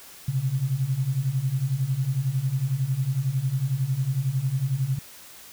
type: beating tone pair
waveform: sine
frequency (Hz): 126 / 137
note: B2 / C#3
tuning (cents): +35 / -20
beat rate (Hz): 11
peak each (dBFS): -27 / -24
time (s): 0.28-4.99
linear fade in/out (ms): 5
effects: white hiss -46 dBFS RMS until 5.52 s